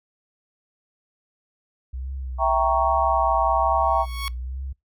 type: tone with vibrato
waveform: sine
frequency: 62.8 Hz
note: B1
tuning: 30 cents sharp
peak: -28 dBFS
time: 1.93-4.73 s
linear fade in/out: 10 ms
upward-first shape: triangle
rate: 1.2 Hz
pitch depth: 130 cents each way
type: chord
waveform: sine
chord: E diminished seventh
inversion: none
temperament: equal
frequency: 659.3 / 784 / 932.3 / 1108.7 Hz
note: E5 / G5 / Bb5 / Db6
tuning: 0 / 0 / 0 / 0 cents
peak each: -23 dBFS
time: 2.38-4.06 s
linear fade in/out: 50 ms
type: tone with exponential growth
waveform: 15% pulse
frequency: 1108.7 Hz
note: C#6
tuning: in tune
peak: -19 dBFS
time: 3.77-4.28 s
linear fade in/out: 0 ms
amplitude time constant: 110 ms
effects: noise-tail reverb RT60 0.2 s tail -26 dB re dry